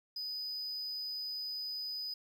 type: tone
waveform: triangle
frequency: 4985 Hz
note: D#8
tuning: 2 cents sharp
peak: -36 dBFS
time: 0.16-2.14 s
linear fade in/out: 5 ms
effects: 11-bit

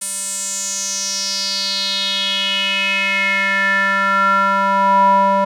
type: tone with band-pass filter sweep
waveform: square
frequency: 196 Hz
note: G3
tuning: in tune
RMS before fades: -17 dBFS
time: 0.01-5.45 s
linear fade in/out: 10 ms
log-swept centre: 9200 to 820 Hz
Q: 5.4
effects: none

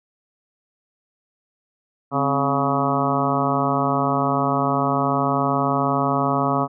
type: harmonic tone with a mistuned harmonic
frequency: 140.2 Hz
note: C#3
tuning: 20 cents sharp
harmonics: 1 / 2 / 3 / 4 / 5 / 6 / 7 / 8 / 9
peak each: -26 / -24 / -29 / -28 / -25 / -29 / -28 / -25 / -27 dBFS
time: 2.11-6.68 s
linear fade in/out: 50 ms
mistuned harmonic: 2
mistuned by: -84 cents
effects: none

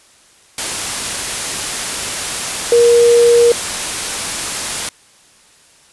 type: tone in noise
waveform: sine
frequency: 473.2 Hz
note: A#4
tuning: 26 cents sharp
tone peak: -6 dBFS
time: 2.72-3.52 s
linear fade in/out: 2 ms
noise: white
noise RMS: -20 dBFS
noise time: 0.58-4.89 s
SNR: +11 dB
effects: white hiss -48 dBFS RMS until 5.92 s + resampled to 24000 Hz

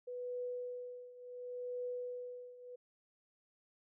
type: tone with tremolo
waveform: sine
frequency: 493.9 Hz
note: B4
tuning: in tune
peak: -37 dBFS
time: 0.07-2.76 s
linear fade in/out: 10 ms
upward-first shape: triangle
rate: 0.7 Hz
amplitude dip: 85%
effects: none

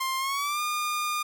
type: tone with pitch glide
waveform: sawtooth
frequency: 1055 to 1211.9 Hz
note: C6 to D#6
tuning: +14 to -46 cents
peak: -23 dBFS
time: 0-1.23 s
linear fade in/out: 10 ms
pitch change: +240 cents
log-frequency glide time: 0.18-0.61 s
effects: none

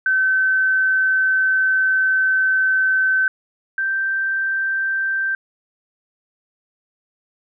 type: tone pair in turn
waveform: sine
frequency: 1533 / 1565.2 Hz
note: G6 / G6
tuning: -39 / -3 cents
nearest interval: unison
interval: 36 cents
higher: second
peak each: -14 / -18 dBFS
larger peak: first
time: 0.06-3.28 / 3.78-5.35 s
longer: first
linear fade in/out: 2 ms
effects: none

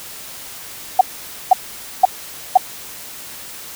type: tone bursts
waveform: sine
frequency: 751 Hz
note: F#5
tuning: 26 cents sharp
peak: -3 dBFS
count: 4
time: 0.99-2.574 s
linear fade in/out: 5 ms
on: 21 ms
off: 500 ms
effects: white hiss -34 dBFS RMS until 3.75 s

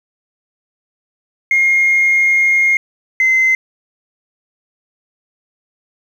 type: tone pair in turn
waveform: sine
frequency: 2136 / 2063 Hz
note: C7 / C7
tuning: +35 / -25 cents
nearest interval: minor second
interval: 60 cents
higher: first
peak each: -8 dBFS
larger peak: neither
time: 1.51-2.77 / 3.2-3.55 s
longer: first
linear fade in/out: 2 ms
effects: tanh soft clip ceiling -6 dBFS + 7-bit

